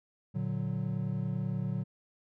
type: chord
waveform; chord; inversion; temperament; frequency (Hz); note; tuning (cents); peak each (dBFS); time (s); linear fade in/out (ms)
triangle; Bb augmented; none; equal; 116.54 / 146.83 / 185; Bb2 / D3 / F#3; 0 / 0 / 0; -33; 0.34-1.84; 20
effects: none